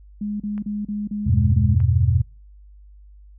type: tone bursts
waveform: sine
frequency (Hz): 207.7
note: G#3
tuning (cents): 0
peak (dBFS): -23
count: 7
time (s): 0.21-1.75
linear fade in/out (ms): 5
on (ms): 190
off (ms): 35
type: clicks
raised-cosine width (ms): 0.5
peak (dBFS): -28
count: 2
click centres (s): 0.579 / 1.803
type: chord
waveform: sine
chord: E minor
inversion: none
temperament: equal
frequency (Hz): 82.41 / 98 / 123.47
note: E2 / G2 / B2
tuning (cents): 0 / 0 / 0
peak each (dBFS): -19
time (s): 1.26-2.22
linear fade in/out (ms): 10
effects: noise-tail reverb RT60 0.3 s tail -24 dB re dry + added 50 Hz sine -43 dBFS peak until 3.38 s